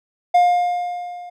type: tone with level ramp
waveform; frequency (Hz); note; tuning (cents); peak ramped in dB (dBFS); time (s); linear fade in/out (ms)
triangle; 709; F5; +26; -7 to -31; 0.34-1.3; 10
effects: none